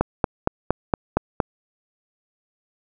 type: click train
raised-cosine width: 1 ms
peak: -3 dBFS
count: 7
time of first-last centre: 0.01-1.402 s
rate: 4.31 Hz
effects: none

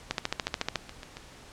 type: two click trains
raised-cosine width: 0.2 ms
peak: -10 / -23 dBFS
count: 10 / 6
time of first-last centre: 0.11-0.757 / 0.48-1.17 s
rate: 13.9 / 7.25 Hz
effects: pink hiss -50 dBFS RMS until 1.52 s + low-pass 8000 Hz 12 dB/octave

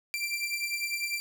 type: beating tone pair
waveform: sawtooth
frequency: 2349 / 2359 Hz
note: D7 / D7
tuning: 0 / +7 cents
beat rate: 10 Hz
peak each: -31 / -29 dBFS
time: 0.14-1.2 s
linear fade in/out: 0 ms
effects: none

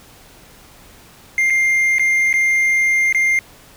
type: tone with dropouts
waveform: triangle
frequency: 2107 Hz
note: C7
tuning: 12 cents sharp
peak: -11 dBFS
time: 1.38-3.39 s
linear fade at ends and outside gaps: 1 ms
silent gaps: 1.5-1.504 / 1.984-1.995 / 2.329-2.339 / 3.126-3.147 s
effects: pink hiss -45 dBFS RMS until 3.76 s

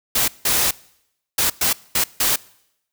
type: noise bursts at uneven times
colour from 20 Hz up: white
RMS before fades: -18 dBFS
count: 6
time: 0.15-0.28 / 0.45-0.71 / 1.38-1.5 / 1.61-1.73 / 1.95-2.04 / 2.2-2.36 s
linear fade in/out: 5 ms
effects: noise-tail reverb RT60 0.8 s tail -23 dB re dry

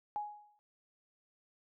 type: tone with exponential decay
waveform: sine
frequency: 834 Hz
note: G#5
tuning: 7 cents sharp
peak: -32 dBFS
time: 0.16-0.59 s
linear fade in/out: 0 ms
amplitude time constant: 93 ms
effects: none

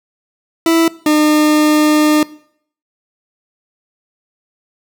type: tone pair in turn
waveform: 40% pulse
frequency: 329.6 / 303.4 Hz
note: E4 / D#4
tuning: 0 / -44 cents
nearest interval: minor second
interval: 144 cents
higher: first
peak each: -8 dBFS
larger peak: neither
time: 0.66-0.88 / 1.06-2.23 s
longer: second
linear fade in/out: 2 ms
effects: noise-tail reverb RT60 0.6 s tail -20 dB re dry

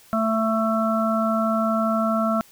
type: harmonic tone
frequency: 221.9 Hz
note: A3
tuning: 15 cents sharp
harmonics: 1 / 3 / 5 / 6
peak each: -22 / -24 / -31 / -25 dBFS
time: 0.13-2.41 s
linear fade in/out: 0 ms
effects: white hiss -52 dBFS RMS until 2.51 s

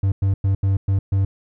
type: tone bursts at uneven times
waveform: triangle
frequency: 97.4 Hz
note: G2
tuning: 11 cents flat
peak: -13 dBFS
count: 6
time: 0.03-0.12 / 0.22-0.34 / 0.44-0.55 / 0.63-0.77 / 0.88-0.99 / 1.12-1.25 s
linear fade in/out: 5 ms
effects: none

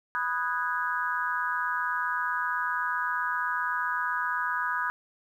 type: chord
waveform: sine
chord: G# minor seventh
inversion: first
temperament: equal with one note detuned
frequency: 987.8 / 1244.5 / 1480 / 1647.8 Hz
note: B5 / D#6 / F#6 / G#6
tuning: 0 / 0 / 0 / -14 cents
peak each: -32 dBFS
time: 0.15-4.9 s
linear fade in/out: 0 ms
effects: 10-bit

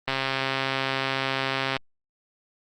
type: click train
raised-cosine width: 0.3 ms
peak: -9 dBFS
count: 227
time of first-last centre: 0.08-1.767 s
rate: 134 Hz
effects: Opus 24 kbps

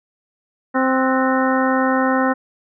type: harmonic tone with a mistuned harmonic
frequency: 261.6 Hz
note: C4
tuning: in tune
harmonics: 1 / 2 / 3 / 4 / 5 / 6 / 7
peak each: -18 / -21 / -23 / -24 / -25 / -26 / -26 dBFS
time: 0.74-2.34 s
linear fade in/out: 20 ms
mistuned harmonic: 6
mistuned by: -92 cents
effects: none

